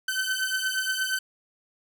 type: beating tone pair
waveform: sawtooth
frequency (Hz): 1525 / 1533.5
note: G6 / G6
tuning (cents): -48 / -38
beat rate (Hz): 8.5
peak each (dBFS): -25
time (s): 0.08-1.19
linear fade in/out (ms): 5
effects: none